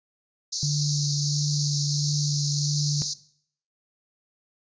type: band-pass noise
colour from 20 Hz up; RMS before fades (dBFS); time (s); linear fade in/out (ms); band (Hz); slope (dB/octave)
white; -30; 0.52-3.14; 10; 4100 to 6700; 96
type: tone with vibrato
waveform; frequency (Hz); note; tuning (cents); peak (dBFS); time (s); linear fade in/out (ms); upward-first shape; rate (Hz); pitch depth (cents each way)
sine; 146; D3; -10; -23; 0.63-3.02; 0; triangle; 1.5; 16
effects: noise-tail reverb RT60 0.6 s tail -18 dB re dry + resampled to 16000 Hz